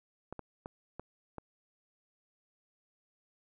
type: clicks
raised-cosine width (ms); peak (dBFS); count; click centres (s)
1; -27; 5; 0.326 / 0.393 / 0.659 / 0.996 / 1.383
effects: none